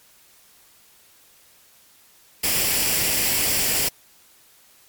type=noise with comb filter; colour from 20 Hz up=white; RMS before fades=-21 dBFS; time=2.43-3.89 s; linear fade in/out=10 ms; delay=0.39 ms; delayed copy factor=+0.5; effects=white hiss -54 dBFS RMS until 4.88 s + MP3 96 kbps